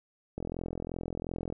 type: click train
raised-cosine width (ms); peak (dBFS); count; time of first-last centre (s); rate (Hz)
2; -22; 50; 0.38-1.525; 42.8
effects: none